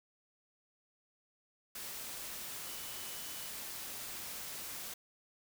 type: tone in noise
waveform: sine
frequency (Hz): 2980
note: F#7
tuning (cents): +12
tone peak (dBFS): -55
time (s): 2.66-3.49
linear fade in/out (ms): 5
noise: white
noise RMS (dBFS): -44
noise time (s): 1.75-4.94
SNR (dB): -14
effects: none